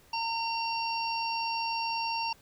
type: harmonic tone with a mistuned harmonic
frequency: 914 Hz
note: A#5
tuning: 34 cents flat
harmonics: 1 / 3 / 5 / 6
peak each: -31 / -36 / -38 / -39 dBFS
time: 0.13-2.33 s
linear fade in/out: 5 ms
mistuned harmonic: 6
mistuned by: +20 cents
effects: pink hiss -60 dBFS RMS until 2.41 s